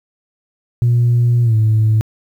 sine tone with pitch glide, 119.9 to 109.32 Hz, A#2 to A2, +49 to -11 cents, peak -8 dBFS, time 0.82-2.01 s, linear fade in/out 0 ms, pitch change -160 cents, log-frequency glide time 1.43-1.55 s, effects tanh soft clip ceiling -7 dBFS + 8-bit

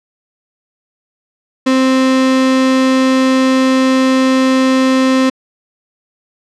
35% pulse tone, 261.6 Hz, C4, in tune, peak -7 dBFS, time 1.66-5.3 s, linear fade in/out 10 ms, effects low-pass 6000 Hz 12 dB/octave

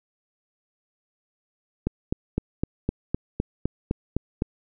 click train, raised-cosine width 3 ms, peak -10 dBFS, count 11, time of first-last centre 1.87-4.421 s, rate 3.92 Hz, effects none

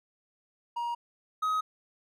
triangle tone pair in turn, 947 / 1264.1 Hz, A#5 / D#6, +27 / +27 cents, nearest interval perfect fourth, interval 500 cents, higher second, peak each -28 / -24 dBFS, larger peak second, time 0.76-0.95 / 1.42-1.61 s, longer neither, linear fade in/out 10 ms, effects none

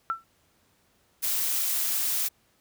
sine tone with exponential decay, 1340 Hz, E6, 28 cents sharp, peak -21 dBFS, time 0.1-0.24 s, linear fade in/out 0 ms, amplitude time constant 29 ms
blue noise, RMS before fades -27 dBFS, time 1.22-2.29 s, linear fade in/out 20 ms
effects pink hiss -66 dBFS RMS until 2.6 s + high-pass 60 Hz 12 dB/octave

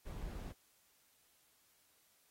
brown noise, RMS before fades -45 dBFS, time 0.05-0.53 s, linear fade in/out 20 ms, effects white hiss -72 dBFS RMS until 2.3 s + AAC 48 kbps

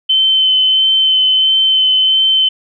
sine tone with vibrato, 3068 Hz, G7, 38 cents flat, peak -8 dBFS, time 0.09-2.49 s, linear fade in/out 10 ms, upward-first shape sine, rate 1.5 Hz, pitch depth 12 cents each way, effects none

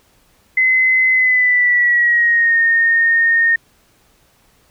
sine tone with pitch glide, 2042 to 1840.4 Hz, C7 to A#6, -43 to -23 cents, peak -10 dBFS, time 0.57-3.56 s, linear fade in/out 5 ms, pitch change -180 cents, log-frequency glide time 1.12-2.59 s, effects pink hiss -55 dBFS RMS until 4.7 s

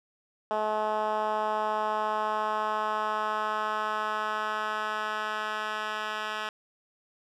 10% pulse tone with band-pass filter sweep, 214.3 Hz, A3, 45 cents flat, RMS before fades -30 dBFS, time 0.51-6.49 s, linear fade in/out 0 ms, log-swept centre 750 to 2000 Hz, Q 1.7, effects none

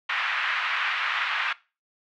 pink band-pass noise, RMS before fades -27 dBFS, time 0.09-1.53 s, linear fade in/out 5 ms, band 1200 to 2800 Hz, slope 24 dB/octave, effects noise-tail reverb RT60 0.3 s tail -20 dB re dry

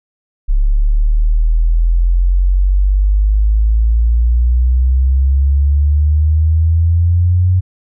sine exponential sweep, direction up, 34.77 to 92.5 Hz, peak -8 dBFS, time 0.48-7.61 s, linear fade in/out 20 ms, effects none

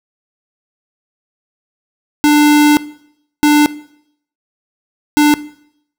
square tone bursts at uneven times, 296.5 Hz, D4, 17 cents sharp, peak -7 dBFS, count 3, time 2.24-2.77 / 3.43-3.66 / 5.17-5.34 s, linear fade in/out 0 ms, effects noise-tail reverb RT60 0.7 s tail -18 dB re dry

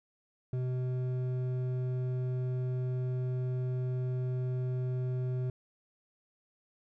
sine tone with hard clipping, 127 Hz, B2, 49 cents sharp, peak -32 dBFS, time 0.53-5.5 s, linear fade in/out 2 ms, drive 8 dB, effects none

